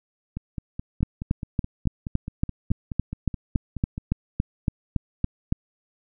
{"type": "two click trains", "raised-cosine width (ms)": 5, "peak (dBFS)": [-18, -9], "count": [18, 17], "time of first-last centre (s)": [[0.37, 3.979], [1.03, 5.524]], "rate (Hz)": [4.71, 3.56], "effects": []}